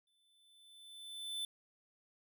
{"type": "tone with exponential growth", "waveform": "square", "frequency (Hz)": 3520, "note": "A7", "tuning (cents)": 0, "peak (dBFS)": -37, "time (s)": [0.07, 1.45], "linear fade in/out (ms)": 2, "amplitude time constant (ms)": 300, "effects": []}